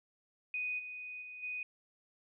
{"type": "tone with level steps", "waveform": "sine", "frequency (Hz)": 2489, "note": "D#7", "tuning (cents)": 0, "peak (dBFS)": [-34, -42, -45, -37], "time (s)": [0.54, 1.63], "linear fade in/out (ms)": 2, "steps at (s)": [0.78, 1.21, 1.42], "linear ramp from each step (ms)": 20, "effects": []}